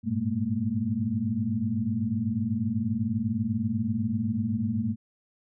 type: tone cluster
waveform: sine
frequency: 99.5 / 107.5 / 119.9 / 208.4 / 228.5 Hz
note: G2 / A2 / A#2 / G#3 / A#3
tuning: +26 / -40 / +49 / +6 / -34 cents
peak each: -34 / -34 / -35 / -31 / -28 dBFS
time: 0.03-4.96 s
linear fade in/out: 50 ms
effects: none